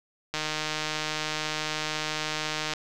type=click train; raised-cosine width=0.2 ms; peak=-12 dBFS; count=370; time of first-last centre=0.34-2.736 s; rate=154 Hz; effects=none